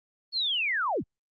sine linear sweep, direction down, 4433 to 34 Hz, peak -25 dBFS, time 0.32-1.04 s, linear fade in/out 50 ms, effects Opus 32 kbps

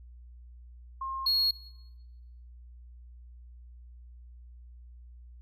sine / triangle tone pair in turn, 1067 / 4309 Hz, C6 / C#8, +34 / -50 cents, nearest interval 2 octaves, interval 2416 cents, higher second, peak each -32 / -22 dBFS, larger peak second, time 1.01-1.26 / 1.26-1.51 s, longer neither, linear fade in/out 5 ms, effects noise-tail reverb RT60 1.0 s tail -19 dB re dry + added 60 Hz sine -47 dBFS peak until 5.41 s

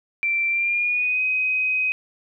sine tone with pitch glide, 2349 to 2518 Hz, D7 to D#7, 0 to +20 cents, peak -19 dBFS, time 0.23-1.92 s, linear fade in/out 0 ms, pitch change +120 cents, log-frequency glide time 0.49-1.22 s, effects none

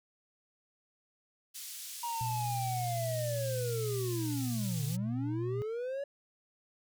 white band-pass noise, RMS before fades -44 dBFS, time 1.54-4.97 s, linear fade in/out 20 ms, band 3300 to 13000 Hz, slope 12 dB/octave
triangle linear two-way sweep, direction down then up, 954 to 141.9 to 570 Hz, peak -32 dBFS, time 2.03-6.04 s, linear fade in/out 5 ms, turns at 4.85 s
sine tone, 119.7 Hz, A#2, 46 cents sharp, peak -34 dBFS, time 2.21-5.62 s, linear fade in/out 0 ms
effects none

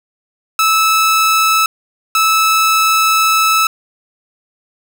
sawtooth tone pair in turn, 1307 / 1307 Hz, E6 / E6, -15 / -15 cents, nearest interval unison, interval 0 cents, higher neither, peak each -6 dBFS, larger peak neither, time 0.59-1.66 / 2.15-3.67 s, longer second, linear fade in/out 2 ms, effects none

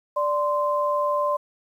sine tone pair together, 587.3 / 1039.5 Hz, D5 / C6, 0 / -12 cents, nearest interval minor seventh, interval 988 cents, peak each -23 dBFS, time 0.16-1.37 s, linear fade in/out 10 ms, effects 9-bit

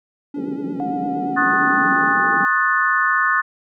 triangle tone with vibrato, 280.5 Hz, C#4, 21 cents sharp, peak -23 dBFS, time 0.34-2.14 s, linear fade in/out 5 ms, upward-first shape triangle, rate 8.7 Hz, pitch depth 57 cents each way
pink band-pass noise, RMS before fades -29 dBFS, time 0.36-2.45 s, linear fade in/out 5 ms, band 160 to 450 Hz, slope 48 dB/octave
sine tone with pitch glide, 723 to 797.6 Hz, F#5 to G5, -40 to +30 cents, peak -23 dBFS, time 0.8-2.45 s, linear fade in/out 0 ms, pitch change +170 cents, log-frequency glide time 1.11-2.13 s
sine chord, D# half-diminished seventh, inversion third, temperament equal with one note detuned, 1080.9 / 1244.5 / 1480 / 1760 Hz, C#6 / D#6 / F#6 / A6, -44 / 0 / 0 / 0 cents, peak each -21 / -21 / -20 / -19 dBFS, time 1.36-3.42 s, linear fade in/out 20 ms
effects none

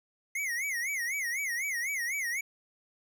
square tone with vibrato, 2059 Hz, C7, 28 cents flat, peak -31 dBFS, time 0.35-2.41 s, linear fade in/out 5 ms, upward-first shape sine, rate 4 Hz, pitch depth 190 cents each way, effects none

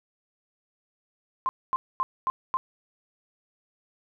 sine tone bursts, 1049 Hz, C6, 4 cents sharp, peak -22 dBFS, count 5, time 1.46-2.57 s, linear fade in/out 0 ms, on 30 ms, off 240 ms, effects none

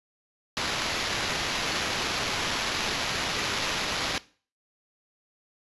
blue noise with sample-and-hold, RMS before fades -29 dBFS, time 0.57-4.18 s, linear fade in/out 0 ms, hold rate 8820 Hz, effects noise-tail reverb RT60 0.4 s tail -19 dB re dry + resampled to 24000 Hz

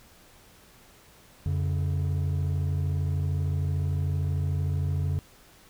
triangle tone pair together, 88.7 / 141.95 Hz, F2 / C#3, +27 / +41 cents, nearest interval minor sixth, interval 814 cents, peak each -23 / -26 dBFS, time 1.46-5.19 s, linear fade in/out 0 ms, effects tanh soft clip ceiling -18 dBFS + pink hiss -55 dBFS RMS until 5.69 s

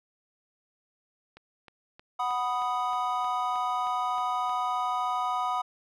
click train, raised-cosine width 0.3 ms, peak -32 dBFS, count 11, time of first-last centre 1.37-4.495 s, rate 3.2 Hz
triangle chord, B major, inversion second, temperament equal, 740 / 987.8 / 1244.5 Hz, F#5 / B5 / D#6, 0 / 0 / 0 cents, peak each -29 dBFS, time 2.19-5.62 s, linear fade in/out 10 ms
effects none

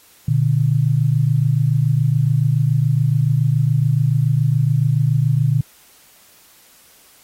sine tone pair together, 121.03 / 148.1 Hz, B2 / D3, -35 / +15 cents, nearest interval minor third, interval 350 cents, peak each -16 dBFS, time 0.28-5.61 s, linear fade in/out 5 ms, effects white hiss -50 dBFS RMS until 7.23 s + AAC 48 kbps

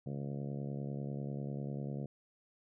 harmonic tone, 70.1 Hz, C#2, 20 cents sharp, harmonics 2 / 3 / 4 / 5 / 6 / 7 / 8 / 9 / 10, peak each -39 / -43 / -49 / -51 / -52 / -51 / -53 / -57 / -59 dBFS, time 0.06-2.06 s, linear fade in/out 5 ms, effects none

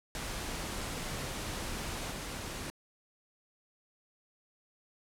pink noise with level steps, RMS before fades -38 / -40 dBFS, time 0.15-2.7 s, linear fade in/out 0 ms, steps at 2.1 s, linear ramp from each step 20 ms, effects low-pass 11000 Hz 12 dB/octave

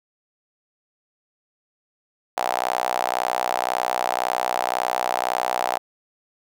sawtooth tone with high-pass filter, 61.9 Hz, B1, 5 cents sharp, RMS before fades -24 dBFS, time 2.37-5.78 s, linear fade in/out 0 ms, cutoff 750 Hz, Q 4.6, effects none

